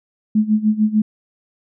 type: tone with tremolo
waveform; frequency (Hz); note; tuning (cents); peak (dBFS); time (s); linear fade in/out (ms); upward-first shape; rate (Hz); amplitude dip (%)
sine; 214.4; A3; -45; -10; 0.35-1.02; 5; sine; 6.7; 85
effects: none